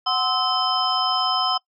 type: tone cluster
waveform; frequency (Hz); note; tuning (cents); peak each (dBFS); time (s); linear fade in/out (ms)
sine; 744 / 1039 / 1297 / 3083 / 5120; F#5 / C6 / E6 / G7 / D#8; +9 / -12 / -28 / -29 / +49; -25; 0.06-1.58; 10
effects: noise-tail reverb RT60 0.1 s tail -24 dB re dry + tanh soft clip ceiling -7 dBFS